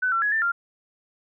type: tone with pitch steps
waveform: sine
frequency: 1504 / 1351 / 1678 / 1781 / 1392 Hz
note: F#6 / E6 / G#6 / A6 / F6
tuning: +28 / +42 / +17 / +21 / -6 cents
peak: -20 dBFS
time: 0.02-0.52 s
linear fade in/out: 10 ms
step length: 100 ms
effects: none